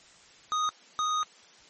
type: tone bursts at uneven times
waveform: square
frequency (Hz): 1244.5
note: D#6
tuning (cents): 0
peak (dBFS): -26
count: 2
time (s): 0.52-0.69 / 0.99-1.23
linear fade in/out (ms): 0
effects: white hiss -55 dBFS RMS until 1.69 s + MP3 32 kbps